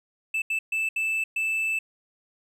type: tone bursts at uneven times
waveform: triangle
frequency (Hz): 2637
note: E7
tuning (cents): 0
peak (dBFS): -22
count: 5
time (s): 0.34-0.42 / 0.5-0.59 / 0.72-0.89 / 0.96-1.24 / 1.36-1.79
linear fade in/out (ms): 5
effects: none